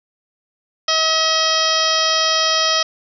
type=harmonic tone; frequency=639 Hz; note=D#5; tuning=46 cents sharp; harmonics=1 / 2 / 3 / 4 / 5 / 6 / 7 / 8 / 9; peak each=-23 / -21 / -25 / -28 / -21 / -26 / -26 / -20 / -25 dBFS; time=0.88-2.83 s; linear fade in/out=5 ms; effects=none